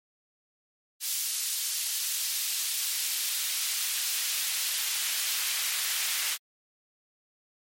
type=noise with high-pass filter sweep; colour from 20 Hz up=pink; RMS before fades=-30 dBFS; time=1-6.38 s; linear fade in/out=50 ms; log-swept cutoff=4600 to 2200 Hz; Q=0.78; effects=MP3 64 kbps